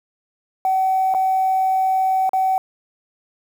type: tone with dropouts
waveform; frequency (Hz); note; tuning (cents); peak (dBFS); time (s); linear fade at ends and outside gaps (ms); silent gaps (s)
sine; 759; F#5; +44; -14; 0.65-2.58; 1; 1.14-1.147 / 2.293-2.333
effects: tanh soft clip ceiling -11 dBFS + 7-bit